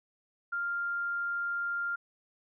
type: tone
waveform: sine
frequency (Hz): 1396.9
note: F6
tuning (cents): 0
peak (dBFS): -30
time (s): 0.52-1.96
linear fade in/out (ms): 10
effects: none